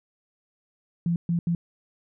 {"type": "tone bursts at uneven times", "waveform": "sine", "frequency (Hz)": 170.4, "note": "F3", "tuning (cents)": -42, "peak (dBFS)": -21, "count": 3, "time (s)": [[1.06, 1.16], [1.29, 1.39], [1.47, 1.55]], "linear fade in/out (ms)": 2, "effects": []}